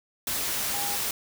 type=tone in noise; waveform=sine; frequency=810 Hz; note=G#5; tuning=43 cents flat; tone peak=-34 dBFS; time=0.74-0.96 s; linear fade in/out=2 ms; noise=white; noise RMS=-29 dBFS; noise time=0.27-1.11 s; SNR=-8 dB; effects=none

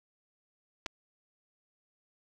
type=clicks; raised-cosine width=0.2 ms; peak=-19 dBFS; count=2; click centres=0.861 / 0.864 s; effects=none

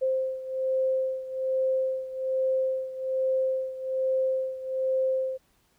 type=beating tone pair; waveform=sine; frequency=523.3 / 524.5 Hz; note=C5 / C5; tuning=0 / +4 cents; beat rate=1.2 Hz; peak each=-26 / -30 dBFS; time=0.01-5.38 s; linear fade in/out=20 ms; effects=pink hiss -67 dBFS RMS until 5.78 s

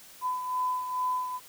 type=beating tone pair; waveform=sine; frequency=1006 / 1008.3 Hz; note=B5 / B5; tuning=+32 / +36 cents; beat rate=2.3 Hz; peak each=-28 / -36 dBFS; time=0.21-1.4 s; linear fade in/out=50 ms; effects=white hiss -51 dBFS RMS until 1.48 s

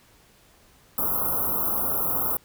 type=band-stop noise; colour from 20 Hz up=white; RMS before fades=-25 dBFS; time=0.98-2.37 s; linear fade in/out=2 ms; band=1400 to 11000 Hz; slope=96 dB/octave; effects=pink hiss -57 dBFS RMS until 2.44 s

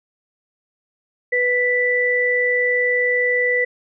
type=tone pair together; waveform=sine; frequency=493.9 / 1975.5 Hz; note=B4 / B6; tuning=0 / 0 cents; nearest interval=2 octaves; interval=2400 cents; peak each=-20 / -17 dBFS; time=1.32-3.65 s; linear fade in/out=10 ms; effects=none

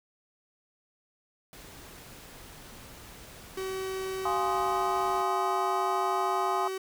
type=noise; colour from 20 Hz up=pink; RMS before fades=-48 dBFS; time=1.53-5.22 s; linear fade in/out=0 ms
type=tone; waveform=45% pulse; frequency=380 Hz; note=F#4; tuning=46 cents sharp; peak=-32 dBFS; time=3.57-6.78 s; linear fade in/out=5 ms
type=chord; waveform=sine; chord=F minor seventh; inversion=none; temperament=equal; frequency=698.5 / 830.6 / 1046.5 / 1244.5 Hz; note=F5 / Ab5 / C6 / Eb6; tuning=0 / 0 / 0 / 0 cents; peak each=-32 dBFS; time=4.25-6.68 s; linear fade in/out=5 ms
effects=none

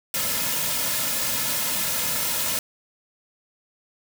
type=noise with comb filter; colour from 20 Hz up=white; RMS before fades=-25 dBFS; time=0.14-2.59 s; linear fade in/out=2 ms; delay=2.6 ms; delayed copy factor=-0.7; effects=none

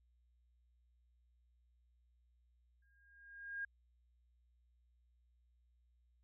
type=tone with exponential growth; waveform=sine; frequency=1621 Hz; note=G#6; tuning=42 cents flat; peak=-38 dBFS; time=2.82-3.65 s; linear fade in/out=5 ms; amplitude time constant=180 ms; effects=added 60 Hz sine -70 dBFS peak until 6.23 s

